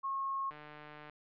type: tone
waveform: sine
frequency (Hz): 1086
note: C#6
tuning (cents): -36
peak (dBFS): -33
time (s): 0.03-0.51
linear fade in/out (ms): 20
type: click train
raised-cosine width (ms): 0.3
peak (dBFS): -32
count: 89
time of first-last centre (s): 0.51-1.097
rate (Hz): 150
effects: low-pass 2000 Hz 12 dB/octave